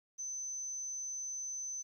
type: tone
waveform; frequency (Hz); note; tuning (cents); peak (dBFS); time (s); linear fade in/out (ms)
sine; 6110; G8; -45; -38; 0.18-1.83; 20
effects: 12-bit